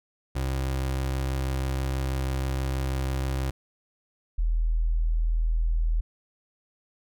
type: tone pair in turn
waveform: 30% pulse / sine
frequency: 66.2 / 40.64 Hz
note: C2 / E1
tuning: +21 / -24 cents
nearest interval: minor sixth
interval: 845 cents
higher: first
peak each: -23 / -21 dBFS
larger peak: second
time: 0.35-3.51 / 4.38-6.01 s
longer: first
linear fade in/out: 10 ms
effects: none